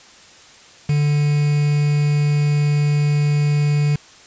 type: tone with quantisation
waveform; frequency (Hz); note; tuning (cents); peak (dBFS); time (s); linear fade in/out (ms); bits
triangle; 146.83; D3; 0; -12; 0.89-3.96; 5; 5
effects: white hiss -45 dBFS RMS until 4.26 s + resampled to 16000 Hz